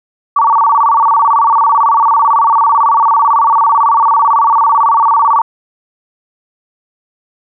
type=tone with vibrato; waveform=sine; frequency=1020 Hz; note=C6; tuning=44 cents flat; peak=-6 dBFS; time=0.36-5.42 s; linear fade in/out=5 ms; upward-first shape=square; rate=18 Hz; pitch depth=200 cents each way; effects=none